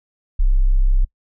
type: tone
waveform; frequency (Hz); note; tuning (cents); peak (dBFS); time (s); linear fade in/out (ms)
sine; 32.7; C1; 0; -11; 0.39-1.05; 10
effects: noise-tail reverb RT60 0.1 s tail -24 dB re dry